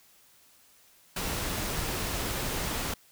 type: noise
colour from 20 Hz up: pink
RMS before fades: -32 dBFS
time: 1.16-2.94 s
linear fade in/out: 5 ms
effects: white hiss -60 dBFS RMS until 3.11 s